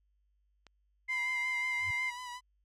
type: click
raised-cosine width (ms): 0.2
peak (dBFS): -36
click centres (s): 0.667
type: tone with vibrato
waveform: sawtooth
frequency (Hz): 987.8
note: B5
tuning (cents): 0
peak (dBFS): -37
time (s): 1.08-2.41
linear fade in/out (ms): 50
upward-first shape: sine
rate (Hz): 5.5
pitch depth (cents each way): 35
type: tone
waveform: sine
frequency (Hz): 2093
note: C7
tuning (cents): 0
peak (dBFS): -31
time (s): 1.08-2.11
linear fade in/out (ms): 20
type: tone with exponential growth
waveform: sine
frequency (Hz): 94.3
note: F#2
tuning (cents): +33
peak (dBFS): -38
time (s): 1.74-1.91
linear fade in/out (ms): 5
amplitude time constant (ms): 35
effects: added 50 Hz sine -70 dBFS peak until 2.64 s + low-pass 9000 Hz 12 dB/octave

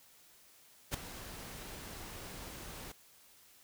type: noise with ADSR envelope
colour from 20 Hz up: pink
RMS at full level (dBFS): -33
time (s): 0.91-2.92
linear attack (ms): 33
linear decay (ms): 4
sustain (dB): -14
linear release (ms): 5
effects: white hiss -62 dBFS RMS until 3.63 s

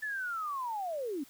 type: linear sweep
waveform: sine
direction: down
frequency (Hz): 1760 to 256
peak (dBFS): -33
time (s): 0.02-1.24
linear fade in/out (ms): 10
effects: white hiss -58 dBFS RMS until 1.29 s

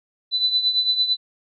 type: tone with tremolo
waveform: sine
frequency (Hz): 3996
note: B7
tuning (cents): +20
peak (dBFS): -14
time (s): 0.31-1.17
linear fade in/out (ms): 50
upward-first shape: triangle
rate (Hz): 8.9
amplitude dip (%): 75
effects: none

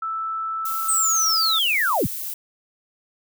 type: tone with pitch glide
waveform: sine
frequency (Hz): 1318.5 to 1309.4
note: E6 to E6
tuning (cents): 0 to -12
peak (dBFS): -24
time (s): 0.02-1.59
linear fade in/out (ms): 5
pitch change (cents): -12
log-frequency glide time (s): 0.58-1.43
type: noise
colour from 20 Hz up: violet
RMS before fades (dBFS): -30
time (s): 0.65-2.34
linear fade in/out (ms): 5
type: linear sweep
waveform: sine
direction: down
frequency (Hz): 8372 to 46.25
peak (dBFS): -18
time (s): 0.88-2.07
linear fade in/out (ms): 10
effects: none

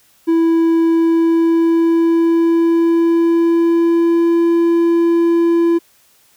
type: tone with pitch glide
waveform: triangle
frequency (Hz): 330 to 337.5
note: E4 to E4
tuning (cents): +2 to +41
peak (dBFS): -8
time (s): 0.27-5.79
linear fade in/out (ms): 20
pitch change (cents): +39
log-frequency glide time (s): 0.86-4.44
effects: white hiss -53 dBFS RMS until 6.36 s

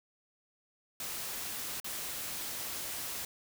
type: noise with dropouts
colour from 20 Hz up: white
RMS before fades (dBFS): -39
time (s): 1-3.25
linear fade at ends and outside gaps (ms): 2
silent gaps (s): 1.801-1.844
effects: none

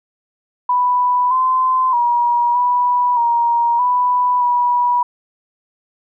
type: tone with pitch steps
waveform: sine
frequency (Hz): 989 / 1030 / 957 / 981 / 941 / 990 / 974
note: B5 / C6 / A#5 / B5 / A#5 / B5 / B5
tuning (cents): +2 / -28 / +45 / -12 / +16 / +4 / -24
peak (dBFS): -12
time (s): 0.69-5.03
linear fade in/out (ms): 5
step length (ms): 620
effects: none

